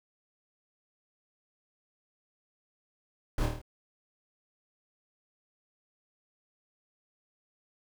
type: noise with echo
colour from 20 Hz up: brown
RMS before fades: -28 dBFS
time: 3.38-3.46 s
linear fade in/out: 2 ms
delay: 26 ms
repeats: 6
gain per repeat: -3 dB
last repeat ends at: 3.616 s
effects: none